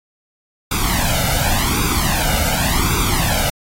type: noise with flanger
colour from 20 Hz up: pink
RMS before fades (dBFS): -18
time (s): 0.71-3.5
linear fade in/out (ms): 5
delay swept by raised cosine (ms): 0.82 to 1.4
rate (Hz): 0.89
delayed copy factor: +0.8
effects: AAC 48 kbps